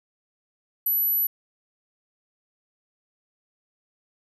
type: tone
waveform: sine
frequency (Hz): 11840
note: F#9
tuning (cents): 0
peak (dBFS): -20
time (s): 0.86-1.27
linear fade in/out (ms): 5
effects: none